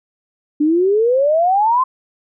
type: exponential sweep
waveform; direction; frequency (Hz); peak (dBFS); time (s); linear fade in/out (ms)
sine; up; 290 to 1061; -11; 0.6-1.84; 10
effects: none